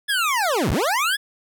25% pulse linear two-way sweep, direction down then up, 1729 to 47.25 to 1729 Hz, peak -15 dBFS, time 0.08-1.17 s, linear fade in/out 20 ms, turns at 0.71 s, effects none

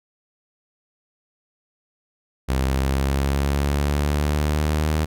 sawtooth linear sweep, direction up, 65.41 to 77.78 Hz, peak -15 dBFS, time 2.48-5.06 s, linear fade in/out 20 ms, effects none

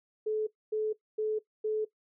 sine tone bursts, 431.4 Hz, A4, 34 cents flat, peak -27 dBFS, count 4, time 0.26-1.85 s, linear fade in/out 10 ms, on 210 ms, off 250 ms, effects noise-tail reverb RT60 0.1 s tail -17 dB re dry

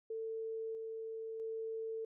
sine tone with tremolo, 446.7 Hz, A4, 26 cents sharp, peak -38 dBFS, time 0.1-2.05 s, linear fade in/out 5 ms, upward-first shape square, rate 0.77 Hz, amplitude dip 25%, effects none

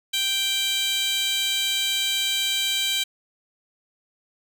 15% pulse tone with high-pass filter, 784 Hz, G5, in tune, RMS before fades -24 dBFS, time 0.13-3.04 s, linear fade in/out 10 ms, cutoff 3500 Hz, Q 2.3, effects none

